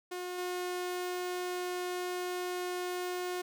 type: tone with level steps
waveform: sawtooth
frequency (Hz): 360.1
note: F#4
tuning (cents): -47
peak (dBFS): -33 / -30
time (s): 0.11-3.42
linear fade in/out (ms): 10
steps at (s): 0.38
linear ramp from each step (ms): 5
effects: none